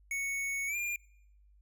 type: tone with pitch glide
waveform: square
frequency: 2217 to 2404 Hz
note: C#7 to D7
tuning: 0 to +40 cents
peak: -33 dBFS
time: 0.11-0.96 s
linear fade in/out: 2 ms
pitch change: +140 cents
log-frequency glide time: 0.67-0.76 s
effects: noise-tail reverb RT60 0.9 s tail -26 dB re dry + added 50 Hz sine -59 dBFS peak until 1.61 s